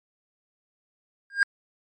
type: tone with exponential growth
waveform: triangle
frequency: 1613 Hz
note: G6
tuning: 49 cents sharp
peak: -11 dBFS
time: 1.3-1.43 s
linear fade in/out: 1 ms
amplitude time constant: 28 ms
effects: MP3 48 kbps